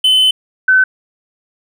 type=tone pair in turn; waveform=triangle / sine; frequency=3040 / 1520 Hz; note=F#7 / F#6; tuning=+46 / +46 cents; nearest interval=octave; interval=1200 cents; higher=first; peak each=-6 dBFS; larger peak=neither; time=0.04-0.31 / 0.68-0.84 s; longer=first; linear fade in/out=5 ms; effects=none

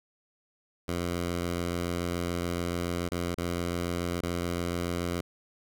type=tone with dropouts; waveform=10% pulse; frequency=87 Hz; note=F2; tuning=6 cents flat; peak=-21 dBFS; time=0.88-5.21 s; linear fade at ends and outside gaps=5 ms; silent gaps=3.089-3.117 / 3.345-3.378 / 4.21-4.232 s; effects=none

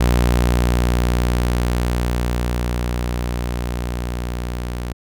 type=tone with level ramp; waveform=sawtooth; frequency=60.3 Hz; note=B1; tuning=41 cents flat; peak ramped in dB=-9 to -20 dBFS; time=0-4.93 s; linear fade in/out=10 ms; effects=none

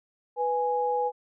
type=tone pair together; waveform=sine; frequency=493.9 / 830.6 Hz; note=B4 / G#5; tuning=0 / 0 cents; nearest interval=major sixth; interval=900 cents; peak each=-27 / -26 dBFS; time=0.36-1.12 s; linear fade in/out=50 ms; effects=none

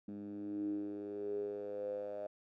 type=tone with band-pass filter sweep; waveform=10% pulse; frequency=102.3 Hz; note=G#2; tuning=26 cents flat; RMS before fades=-41 dBFS; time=0.08-2.27 s; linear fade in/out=5 ms; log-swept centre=240 to 600 Hz; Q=9.9; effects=none

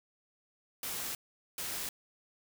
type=noise bursts at uneven times; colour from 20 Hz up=white; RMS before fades=-38 dBFS; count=2; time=0.83-1.15 / 1.58-1.89 s; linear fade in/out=2 ms; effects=none

